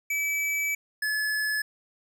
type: tone pair in turn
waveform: square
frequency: 2300 / 1714.6 Hz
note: D7 / A6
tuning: -37 / -45 cents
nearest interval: perfect fourth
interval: 508 cents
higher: first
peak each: -26 dBFS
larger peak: neither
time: 0.1-0.75 / 1.02-1.62 s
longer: first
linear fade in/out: 5 ms
effects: none